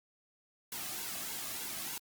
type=noise with flanger; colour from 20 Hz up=white; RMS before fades=-40 dBFS; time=0.72-1.98 s; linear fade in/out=2 ms; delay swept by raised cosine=1.6 to 2.17 ms; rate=3.3 Hz; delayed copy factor=-0.6; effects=Opus 48 kbps